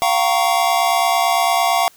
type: chord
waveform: square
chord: G half-diminished seventh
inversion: third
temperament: equal with one note detuned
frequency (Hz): 698.5 / 767.4 / 932.3 / 1108.7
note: F5 / G5 / Bb5 / Db6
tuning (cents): 0 / -37 / 0 / 0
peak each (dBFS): -18 / -21 / -23 / -22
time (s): 0.02-1.88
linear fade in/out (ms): 0
effects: white hiss -50 dBFS RMS until 1.96 s